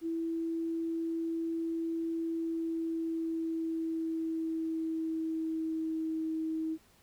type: tone with pitch glide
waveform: sine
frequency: 329.6 to 319.1 Hz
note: E4 to D#4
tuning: 0 to +44 cents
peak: -31 dBFS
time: 0.01-6.78 s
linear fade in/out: 50 ms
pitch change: -56 cents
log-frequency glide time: 2.27-6.32 s
effects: pink hiss -64 dBFS RMS until 7.02 s